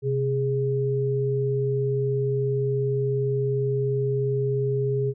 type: tone pair together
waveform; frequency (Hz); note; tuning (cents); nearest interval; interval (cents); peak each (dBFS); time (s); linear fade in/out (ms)
sine; 130.12 / 413.1; C3 / G#4; -9 / -9; octave + minor sixth; 2000; -24; 0.02-5.14; 50
effects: none